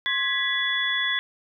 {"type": "tone cluster", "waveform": "sine", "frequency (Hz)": [1062, 1667, 1968, 3418], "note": ["C6", "G#6", "B6", "G#7"], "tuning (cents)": [25, 6, -7, 49], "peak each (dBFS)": [-35, -28, -26, -26], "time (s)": [0.06, 1.19], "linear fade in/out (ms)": 0, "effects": []}